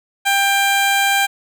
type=tone; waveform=15% pulse; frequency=793 Hz; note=G5; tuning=20 cents sharp; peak=-7 dBFS; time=0.25-1.27 s; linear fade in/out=20 ms; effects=none